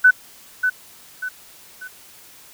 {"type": "tone with echo", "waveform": "sine", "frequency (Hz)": 1500, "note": "F#6", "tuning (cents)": 23, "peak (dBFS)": -7, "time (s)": [0.04, 0.11], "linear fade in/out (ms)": 10, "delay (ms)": 590, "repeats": 3, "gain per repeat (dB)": -8, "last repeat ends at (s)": 1.88, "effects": ["white hiss -46 dBFS RMS until 2.53 s"]}